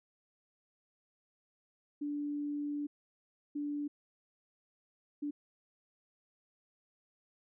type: tone bursts at uneven times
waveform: sine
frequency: 291.6 Hz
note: D4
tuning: 12 cents flat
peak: -34 dBFS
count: 3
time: 2.01-2.87 / 3.55-3.88 / 5.22-5.31 s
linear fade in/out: 10 ms
effects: none